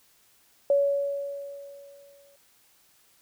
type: tone with exponential decay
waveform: sine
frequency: 563 Hz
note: C#5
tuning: 27 cents sharp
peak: -17 dBFS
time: 0.7-2.36 s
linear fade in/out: 2 ms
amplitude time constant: 360 ms
effects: white hiss -62 dBFS RMS until 3.21 s